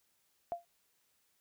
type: tone with exponential decay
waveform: sine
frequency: 690 Hz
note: F5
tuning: 21 cents flat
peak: -30 dBFS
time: 0.52-0.65 s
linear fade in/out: 0 ms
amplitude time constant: 27 ms
effects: white hiss -75 dBFS RMS until 1.4 s